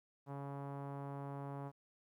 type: tone with low-pass filter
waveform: sawtooth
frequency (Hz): 140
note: C#3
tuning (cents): +18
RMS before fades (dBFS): -45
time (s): 0.26-1.72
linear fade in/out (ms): 50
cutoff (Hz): 970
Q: 2.1
effects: 13-bit